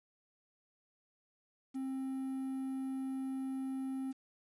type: tone with quantisation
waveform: triangle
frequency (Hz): 265.2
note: C4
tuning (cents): +23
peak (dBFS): -34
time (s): 1.74-4.13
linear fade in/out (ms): 20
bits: 10
effects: resampled to 24000 Hz